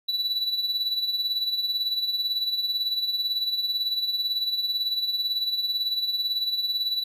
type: tone with tremolo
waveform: triangle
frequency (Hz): 3951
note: B7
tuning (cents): 0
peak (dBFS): -20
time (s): 0.08-7.04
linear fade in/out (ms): 10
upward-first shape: sine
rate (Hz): 18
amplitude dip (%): 60
effects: none